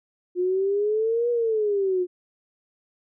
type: exponential two-way sweep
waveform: sine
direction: up then down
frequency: 354.3 to 483.3 to 354.3 Hz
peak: -20 dBFS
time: 0.35-2.07 s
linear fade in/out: 50 ms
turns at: 1.3 s
effects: none